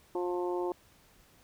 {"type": "harmonic tone", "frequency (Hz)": 177.8, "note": "F3", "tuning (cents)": 31, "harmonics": [2, 3, 4, 5, 6], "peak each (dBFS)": [-31, -40, -42, -39, -46], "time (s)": [0.15, 0.72], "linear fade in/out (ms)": 2, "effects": ["pink hiss -62 dBFS RMS until 1.43 s"]}